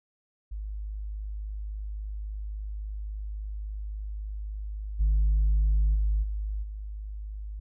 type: tone with level steps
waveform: sine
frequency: 51.8 Hz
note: G#1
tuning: 4 cents flat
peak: -32 / -18 / -21 / -28 / -34 dBFS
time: 0.51-7.6 s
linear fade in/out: 10 ms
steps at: 4.99 / 5.94 / 6.22 / 6.62 s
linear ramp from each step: 20 ms
effects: tanh soft clip ceiling -18 dBFS